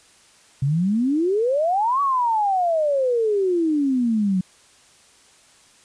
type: exponential two-way sweep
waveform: sine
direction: up then down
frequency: 130.81 to 1146 to 180.5 Hz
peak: -17 dBFS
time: 0.62-4.41 s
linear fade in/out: 5 ms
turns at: 2.01 s
effects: white hiss -53 dBFS RMS until 5.84 s + resampled to 22050 Hz